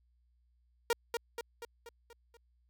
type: tone with echo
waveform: sawtooth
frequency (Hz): 468.4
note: A#4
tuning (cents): +8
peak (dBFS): -23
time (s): 0.9-0.93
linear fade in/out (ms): 2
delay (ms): 240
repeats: 6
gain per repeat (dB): -5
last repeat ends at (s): 2.37
effects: added 60 Hz sine -68 dBFS peak until 2.69 s